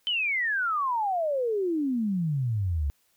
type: exponential sweep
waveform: sine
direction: down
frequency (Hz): 3100 to 68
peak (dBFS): -24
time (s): 0.07-2.9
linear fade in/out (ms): 0
effects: white hiss -68 dBFS RMS until 3.16 s